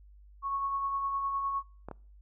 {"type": "tone with tremolo", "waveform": "sine", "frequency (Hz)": 1104, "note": "C#6", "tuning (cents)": -7, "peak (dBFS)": -28, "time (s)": [0.42, 1.63], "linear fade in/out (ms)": 50, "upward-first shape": "sine", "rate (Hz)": 9.8, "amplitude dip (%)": 35}
{"type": "clicks", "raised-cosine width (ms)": 1, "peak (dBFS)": -26, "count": 2, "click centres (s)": [1.886, 1.913]}
{"effects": ["noise-tail reverb RT60 0.5 s tail -26 dB re dry", "added 50 Hz sine -52 dBFS peak until 2.21 s"]}